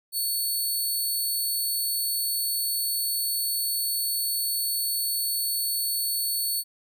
5% pulse tone, 4435 Hz, C#8, in tune, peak -18 dBFS, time 0.12-6.64 s, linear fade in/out 50 ms, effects none

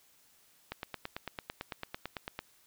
click train, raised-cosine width 0.3 ms, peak -21 dBFS, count 16, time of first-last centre 0.72-2.39 s, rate 8.98 Hz, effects white hiss -65 dBFS RMS until 2.66 s

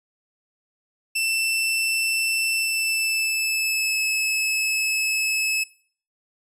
sawtooth tone with pitch glide, 2668 to 2594 Hz, E7 to E7, +20 to -28 cents, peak -18 dBFS, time 1.15-5.64 s, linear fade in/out 10 ms, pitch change -48 cents, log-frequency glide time 2.56-4.01 s, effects noise-tail reverb RT60 0.5 s tail -20 dB re dry + resampled to 32000 Hz

